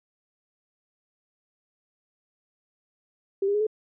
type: tone with pitch steps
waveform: sine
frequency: 392 / 404.9 / 418.2 / 431.9 Hz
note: G4 / G#4 / G#4 / A4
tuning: 0 / -44 / +12 / -32 cents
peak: -21 dBFS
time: 3.42-3.668 s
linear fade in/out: 5 ms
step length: 62 ms
effects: none